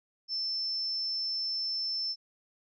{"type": "tone", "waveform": "sine", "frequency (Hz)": 5310, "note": "E8", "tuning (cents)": 12, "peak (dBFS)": -30, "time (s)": [0.28, 2.16], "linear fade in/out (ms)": 50, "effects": []}